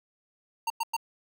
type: tone bursts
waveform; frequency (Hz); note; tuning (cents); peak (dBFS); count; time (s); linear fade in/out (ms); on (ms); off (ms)
square; 919; A#5; -25; -27; 3; 0.67-0.966; 5; 32; 100
effects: none